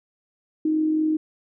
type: tone with amplitude modulation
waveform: sine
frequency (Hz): 311.8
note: D#4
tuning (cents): +4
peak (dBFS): -17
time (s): 0.65-1.17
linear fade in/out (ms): 5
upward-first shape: sine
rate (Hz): 44.3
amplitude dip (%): 35
effects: none